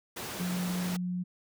pink high-pass noise, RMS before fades -39 dBFS, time 0.16-0.97 s, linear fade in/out 10 ms, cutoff 130 Hz, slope 12 dB/octave
sine tone, 179.7 Hz, F3, 50 cents sharp, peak -30 dBFS, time 0.39-1.24 s, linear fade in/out 20 ms
effects none

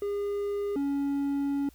triangle tone pair in turn, 406.1 / 280.8 Hz, G#4 / C#4, -39 / +22 cents, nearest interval tritone, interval 639 cents, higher first, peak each -26 / -24 dBFS, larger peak second, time 0.02-0.76 / 0.76-1.69 s, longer second, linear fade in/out 2 ms, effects added 60 Hz sine -55 dBFS peak until 1.74 s + white hiss -62 dBFS RMS until 1.74 s

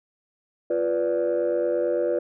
sine chord, B diminished, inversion second, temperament equal with one note detuned, 349.2 / 493.9 / 582.9 Hz, F4 / B4 / D5, 0 / 0 / -13 cents, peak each -25 / -23 / -24 dBFS, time 0.7-2.19 s, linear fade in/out 5 ms, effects tanh soft clip ceiling -16 dBFS

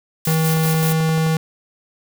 blue noise with tremolo, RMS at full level -25 dBFS, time 0.25-0.93 s, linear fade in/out 2 ms, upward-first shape square, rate 5.2 Hz, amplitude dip 45%
square tone, 160 Hz, D#3, 49 cents sharp, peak -16 dBFS, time 0.27-1.37 s, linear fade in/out 2 ms
click train, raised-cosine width 1 ms, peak -17 dBFS, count 9, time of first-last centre 0.57-1.266 s, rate 11.5 Hz
effects none

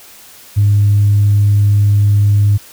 sine tone, 102.4 Hz, G#2, 24 cents flat, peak -6 dBFS, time 0.56-2.58 s, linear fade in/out 20 ms, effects tanh soft clip ceiling -3 dBFS + white hiss -39 dBFS RMS until 2.72 s

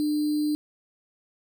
sine tone with sample-and-hold, 299.9 Hz, D4, 36 cents sharp, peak -22 dBFS, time 0-0.55 s, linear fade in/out 0 ms, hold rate 4410 Hz, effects none

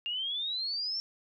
sine exponential sweep, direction up, 2794 to 5480 Hz, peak -31 dBFS, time 0.06-1 s, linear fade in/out 0 ms, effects none

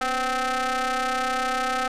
sawtooth ring-modulated tone, 261.6 Hz, C4, in tune, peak -16 dBFS, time 0.01-1.88 s, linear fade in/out 5 ms, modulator 1030 Hz, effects low-pass 9000 Hz 12 dB/octave

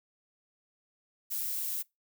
violet noise, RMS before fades -34 dBFS, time 1.3-1.83 s, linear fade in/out 20 ms, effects noise-tail reverb RT60 0.2 s tail -24 dB re dry

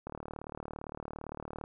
click train, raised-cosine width 1 ms, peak -26 dBFS, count 60, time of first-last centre 0.07-1.639 s, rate 37.6 Hz, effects none

